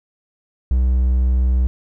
triangle tone, 63 Hz, B1, 35 cents sharp, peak -11 dBFS, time 0.71-1.67 s, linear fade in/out 0 ms, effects none

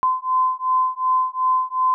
sine beating tone pair, 1026 / 1028.7 Hz, C6 / C6, -34 / -30 cents, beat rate 2.7 Hz, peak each -20 dBFS, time 0.03-1.94 s, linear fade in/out 0 ms, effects none

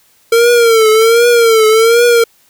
square tone with vibrato, 456.4 Hz, A#4, 37 cents flat, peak -6 dBFS, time 0.32-2.24 s, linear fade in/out 5 ms, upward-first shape triangle, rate 1.3 Hz, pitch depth 100 cents each way, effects white hiss -51 dBFS RMS until 2.49 s

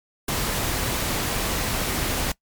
pink noise, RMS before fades -25 dBFS, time 0.28-2.32 s, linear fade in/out 5 ms, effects noise-tail reverb RT60 0.1 s tail -22 dB re dry + MP3 96 kbps

